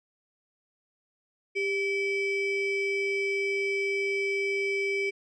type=ring-modulated tone; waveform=triangle; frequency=1351 Hz; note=E6; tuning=42 cents sharp; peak=-21 dBFS; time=1.55-5.11 s; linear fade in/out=20 ms; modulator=955 Hz; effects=resampled to 22050 Hz